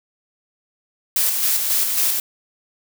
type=noise with tremolo; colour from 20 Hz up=blue; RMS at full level=-18 dBFS; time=1.16-2.2 s; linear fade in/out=2 ms; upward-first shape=square; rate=3.7 Hz; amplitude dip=35%; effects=none